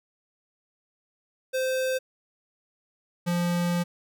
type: tone pair in turn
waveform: square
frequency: 519 / 174.3 Hz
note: C5 / F3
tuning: -14 / -3 cents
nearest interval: octave + perfect fifth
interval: 1889 cents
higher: first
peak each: -25 / -24 dBFS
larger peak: second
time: 1.53-1.99 / 3.26-3.84 s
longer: second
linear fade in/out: 20 ms
effects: none